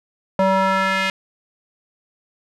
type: tone with band-pass filter sweep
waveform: square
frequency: 191.3 Hz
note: G3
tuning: 42 cents flat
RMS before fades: -18 dBFS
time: 0.39-1.1 s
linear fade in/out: 2 ms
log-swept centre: 700 to 2400 Hz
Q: 1.6
effects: none